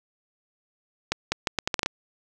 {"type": "accelerating click train", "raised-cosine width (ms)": 0.2, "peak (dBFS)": -6, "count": 9, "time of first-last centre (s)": [1.12, 1.861], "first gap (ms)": 200, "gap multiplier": 0.76, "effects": []}